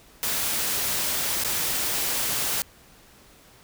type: noise with dropouts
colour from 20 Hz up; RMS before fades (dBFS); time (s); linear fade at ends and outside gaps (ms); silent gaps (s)
white; -26; 0.23-2.62; 0; 1.437-1.447
effects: pink hiss -53 dBFS RMS until 3.63 s